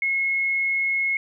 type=tone; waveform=sine; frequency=2171 Hz; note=C#7; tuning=37 cents flat; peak=-20 dBFS; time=0.02-1.17 s; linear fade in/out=2 ms; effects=none